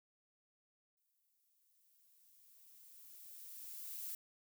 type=noise with exponential growth; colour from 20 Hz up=violet; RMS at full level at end=-44 dBFS; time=0.97-4.15 s; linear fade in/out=2 ms; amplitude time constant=690 ms; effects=none